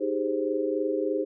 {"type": "chord", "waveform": "sine", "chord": "Ab major seventh", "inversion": "second", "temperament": "equal", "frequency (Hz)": [311.1, 392, 415.3, 523.3], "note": ["Eb4", "G4", "Ab4", "C5"], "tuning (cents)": [0, 0, 0, 0], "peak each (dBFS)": -30, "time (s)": [0, 1.25], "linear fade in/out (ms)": 20, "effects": []}